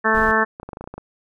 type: harmonic tone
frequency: 220 Hz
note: A3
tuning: in tune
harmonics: 1 / 2 / 3 / 4 / 5 / 6 / 7 / 8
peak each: -25 / -23 / -26 / -24 / -22 / -24 / -23 / -20 dBFS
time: 0.04-0.45 s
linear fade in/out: 20 ms
type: noise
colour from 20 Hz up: brown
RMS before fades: -29 dBFS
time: 0.14-0.32 s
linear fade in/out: 10 ms
type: clicks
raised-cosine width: 1 ms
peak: -19 dBFS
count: 10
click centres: 0.599 / 0.631 / 0.69 / 0.732 / 0.771 / 0.81 / 0.841 / 0.875 / 0.94 / 0.98 s
effects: none